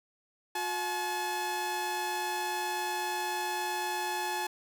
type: tone pair together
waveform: sawtooth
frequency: 360 / 856.2 Hz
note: F#4 / A5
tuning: -47 / -47 cents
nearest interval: octave + minor third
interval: 1500 cents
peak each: -34 / -28 dBFS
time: 0.55-4.47 s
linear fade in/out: 5 ms
effects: none